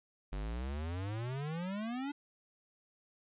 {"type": "exponential sweep", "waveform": "square", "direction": "up", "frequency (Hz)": [46.87, 293.7], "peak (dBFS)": -37, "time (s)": [0.32, 2.12], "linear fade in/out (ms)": 10, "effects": ["resampled to 8000 Hz", "12-bit"]}